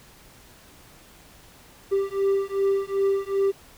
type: beating tone pair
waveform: triangle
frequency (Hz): 391.7 / 394.3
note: G4 / G4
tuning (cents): -1 / +10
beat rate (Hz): 2.6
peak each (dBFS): -22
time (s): 1.91-3.52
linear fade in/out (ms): 20
effects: pink hiss -51 dBFS RMS until 3.77 s